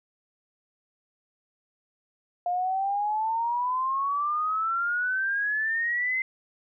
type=exponential sweep; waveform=sine; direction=up; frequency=702 to 2078 Hz; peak=-24 dBFS; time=2.46-6.22 s; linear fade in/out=2 ms; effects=none